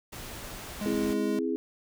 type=noise; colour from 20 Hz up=pink; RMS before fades=-41 dBFS; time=0.12-1.14 s; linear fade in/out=10 ms
type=tone; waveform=square; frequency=207.7 Hz; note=G#3; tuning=in tune; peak=-32 dBFS; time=0.81-1.39 s; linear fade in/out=2 ms
type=chord; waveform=sine; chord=C augmented; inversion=none; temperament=equal; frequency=261.6 / 329.6 / 415.3 Hz; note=C4 / E4 / G#4; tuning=0 / 0 / 0 cents; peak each=-31 dBFS; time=0.86-1.56 s; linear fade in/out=0 ms
effects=none